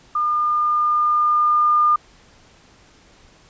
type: tone with level ramp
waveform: sine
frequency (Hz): 1209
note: D6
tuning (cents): +50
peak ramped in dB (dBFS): -17 to -12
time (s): 0.15-1.96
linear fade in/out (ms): 5
effects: pink hiss -51 dBFS RMS until 3.49 s + resampled to 16000 Hz